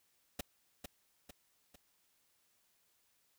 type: noise with echo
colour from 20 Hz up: pink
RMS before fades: -39 dBFS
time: 0.39-0.41 s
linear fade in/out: 5 ms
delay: 450 ms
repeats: 3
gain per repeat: -6 dB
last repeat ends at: 1.76 s
effects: white hiss -75 dBFS RMS until 3.38 s